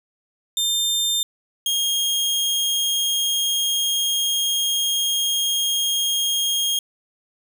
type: tone pair in turn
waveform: sawtooth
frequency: 3600 / 3246 Hz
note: A7 / G#7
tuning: +39 / -40 cents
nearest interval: major second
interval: 179 cents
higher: first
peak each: -16 dBFS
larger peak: neither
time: 0.57-1.23 / 1.66-6.79 s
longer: second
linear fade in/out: 2 ms
effects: none